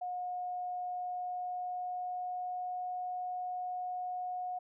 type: tone with pitch glide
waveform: sine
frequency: 722 to 727 Hz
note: F#5 to F#5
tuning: -43 to -31 cents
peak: -35 dBFS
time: 0.01-4.59 s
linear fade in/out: 10 ms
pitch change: +12 cents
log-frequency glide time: 0.85-2.89 s
effects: none